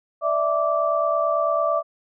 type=tone cluster; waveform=sine; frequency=588 / 657 / 1168 Hz; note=D5 / E5 / D6; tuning=+2 / -6 / -10 cents; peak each=-24 / -22 / -23 dBFS; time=0.21-1.83 s; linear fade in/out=50 ms; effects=none